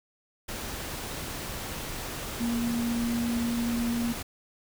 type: tone in noise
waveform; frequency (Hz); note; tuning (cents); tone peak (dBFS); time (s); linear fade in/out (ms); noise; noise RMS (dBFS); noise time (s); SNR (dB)
sine; 235.3; A#3; +16; -26; 2.4-4.13; 10; pink; -36; 0.48-4.23; +7
effects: none